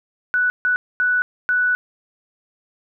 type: tone bursts at uneven times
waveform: sine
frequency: 1482 Hz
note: F#6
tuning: 2 cents sharp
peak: -15 dBFS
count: 4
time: 0.34-0.5 / 0.65-0.76 / 1-1.22 / 1.49-1.75 s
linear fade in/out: 0 ms
effects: none